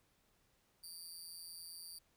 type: tone with amplitude modulation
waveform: 20% pulse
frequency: 4699 Hz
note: D8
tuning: in tune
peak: -39 dBFS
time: 0.83-1.99 s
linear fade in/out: 10 ms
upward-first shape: sine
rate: 169 Hz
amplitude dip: 95%
effects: pink hiss -75 dBFS RMS until 2.16 s